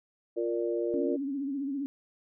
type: chord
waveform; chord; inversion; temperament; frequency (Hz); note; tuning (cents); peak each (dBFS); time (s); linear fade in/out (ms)
sine; Bb major; second; equal; 349.2 / 466.2 / 587.3; F4 / Bb4 / D5; 0 / 0 / 0; -30 / -32 / -35; 0.36-1.17; 20
type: tone with vibrato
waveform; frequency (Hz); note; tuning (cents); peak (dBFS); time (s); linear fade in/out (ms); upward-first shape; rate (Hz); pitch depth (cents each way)
sine; 277.2; C#4; 0; -30; 0.94-1.86; 0; sine; 15; 76
effects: none